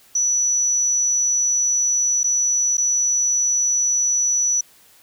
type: tone with dropouts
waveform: sine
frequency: 5920 Hz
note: F#8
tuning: in tune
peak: -16 dBFS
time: 0.15-4.61 s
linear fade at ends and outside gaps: 5 ms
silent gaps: 2.233-2.241 / 2.771-2.779 s
effects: white hiss -52 dBFS RMS until 5.02 s